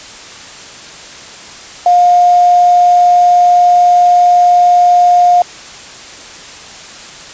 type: tone with quantisation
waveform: sine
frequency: 710 Hz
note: F5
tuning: 28 cents sharp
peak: -4 dBFS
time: 1.86-5.42 s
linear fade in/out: 2 ms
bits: 4
effects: white hiss -31 dBFS RMS until 7.33 s + resampled to 16000 Hz